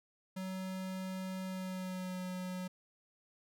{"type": "tone with pitch glide", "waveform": "square", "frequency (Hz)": [187.7, 183.41], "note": ["F#3", "F#3"], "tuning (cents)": [25, -15], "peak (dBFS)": -39, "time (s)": [0.36, 2.68], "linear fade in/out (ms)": 10, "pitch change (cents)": -40, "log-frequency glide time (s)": [1.44, 2.21], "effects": []}